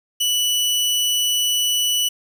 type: tone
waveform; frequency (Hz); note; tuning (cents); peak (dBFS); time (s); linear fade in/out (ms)
sawtooth; 2960; F#7; 0; -14; 0.2-2.09; 10
effects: 8-bit